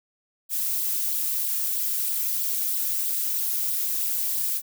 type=noise with flanger; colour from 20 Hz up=violet; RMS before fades=-26 dBFS; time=0.49-4.62 s; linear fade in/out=50 ms; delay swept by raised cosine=0.22 to 4.02 ms; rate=3.1 Hz; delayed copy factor=+0.65; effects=none